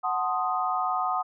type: chord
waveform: sine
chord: F# diminished seventh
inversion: none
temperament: equal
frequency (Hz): 740 / 880 / 1046.5 / 1244.5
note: F#5 / A5 / C6 / Eb6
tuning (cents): 0 / 0 / 0 / 0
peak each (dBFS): -28 / -34 / -32 / -28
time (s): 0.03-1.23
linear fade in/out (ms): 20
effects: none

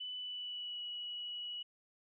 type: tone with pitch glide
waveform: sine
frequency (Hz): 2991 to 2928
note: F#7 to F#7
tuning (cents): +18 to -19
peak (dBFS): -40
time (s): 0-1.63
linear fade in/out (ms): 10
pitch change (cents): -37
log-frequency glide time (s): 0.16-0.82
effects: none

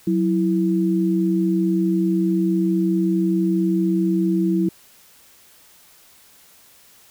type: tone pair together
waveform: sine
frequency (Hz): 185 / 329.6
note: F#3 / E4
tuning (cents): 0 / 0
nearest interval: minor seventh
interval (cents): 1000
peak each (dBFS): -19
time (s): 0.07-4.69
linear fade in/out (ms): 5
effects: white hiss -51 dBFS RMS until 7.1 s

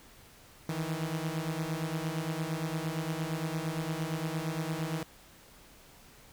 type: beating tone pair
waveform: sawtooth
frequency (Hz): 155.56 / 164.26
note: D#3 / E3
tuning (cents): 0 / -6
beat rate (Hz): 8.7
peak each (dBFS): -31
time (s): 0.69-5.03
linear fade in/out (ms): 2
effects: pink hiss -56 dBFS RMS until 6.32 s

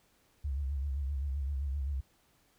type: tone with vibrato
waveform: sine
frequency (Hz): 69.3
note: C#2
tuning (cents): 0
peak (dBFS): -31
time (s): 0.44-2.01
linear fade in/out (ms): 10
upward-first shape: sine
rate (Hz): 7.7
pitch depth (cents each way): 95
effects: pink hiss -69 dBFS RMS until 2.58 s

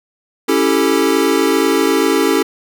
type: chord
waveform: square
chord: A dominant seventh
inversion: first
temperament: equal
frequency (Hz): 277.2 / 329.6 / 392 / 440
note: C#4 / E4 / G4 / A4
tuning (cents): 0 / 0 / 0 / 0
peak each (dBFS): -18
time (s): 0.48-2.43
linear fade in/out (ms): 10
effects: none

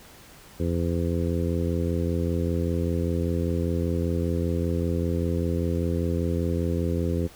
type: harmonic tone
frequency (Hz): 85.1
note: F2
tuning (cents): -44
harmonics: 1 / 2 / 3 / 4 / 5 / 6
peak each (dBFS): -26 / -29 / -31 / -32 / -33 / -34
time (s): 0.59-7.28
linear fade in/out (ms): 20
effects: pink hiss -49 dBFS RMS until 7.35 s

